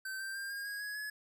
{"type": "tone with pitch steps", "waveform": "square", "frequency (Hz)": [1545, 1569.3, 1594, 1619, 1644.5, 1670.3, 1696.6], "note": ["G6", "G6", "G6", "G#6", "G#6", "G#6", "G#6"], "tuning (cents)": [-26, 1, 28, -45, -18, 9, 36], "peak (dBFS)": -39, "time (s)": [0.05, 1.1], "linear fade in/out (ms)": 5, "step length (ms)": 150, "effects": []}